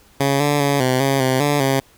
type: tone with pitch steps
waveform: 10% pulse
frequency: 138.8 / 145.5 / 141.4 / 128.3 / 136.7 / 130.2 / 145.3 / 135.1 Hz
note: C#3 / D3 / C#3 / C3 / C#3 / C3 / D3 / C#3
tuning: +3 / -16 / +35 / -34 / -24 / -8 / -18 / -44 cents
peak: -7 dBFS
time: 0.2-1.8 s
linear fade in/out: 5 ms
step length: 200 ms
effects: pink hiss -52 dBFS RMS until 1.97 s